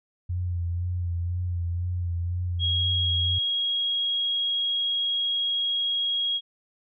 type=tone with vibrato; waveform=sine; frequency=87.7 Hz; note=F2; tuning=8 cents sharp; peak=-25 dBFS; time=0.29-3.39 s; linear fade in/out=10 ms; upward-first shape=sine; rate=2 Hz; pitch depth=38 cents each way
type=tone; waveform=sine; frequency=3291 Hz; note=G#7; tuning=16 cents flat; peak=-23 dBFS; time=2.59-6.41 s; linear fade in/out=50 ms
effects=none